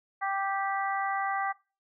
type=harmonic tone; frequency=392 Hz; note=G4; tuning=in tune; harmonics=2 / 3 / 4 / 5; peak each=-30 / -33 / -37 / -36 dBFS; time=0.21-1.53 s; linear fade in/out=20 ms; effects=noise-tail reverb RT60 0.3 s tail -20 dB re dry

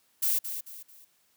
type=noise with echo; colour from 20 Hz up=violet; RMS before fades=-26 dBFS; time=0.22-0.39 s; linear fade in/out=10 ms; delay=220 ms; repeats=3; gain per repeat=-9 dB; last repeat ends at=1.05 s; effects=white hiss -68 dBFS RMS until 1.36 s + high-pass 80 Hz 12 dB/octave

